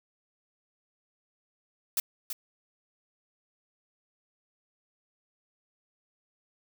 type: noise with echo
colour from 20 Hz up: blue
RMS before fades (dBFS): -27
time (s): 1.97-2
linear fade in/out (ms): 2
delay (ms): 330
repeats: 1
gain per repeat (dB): -8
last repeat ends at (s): 2.33
effects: none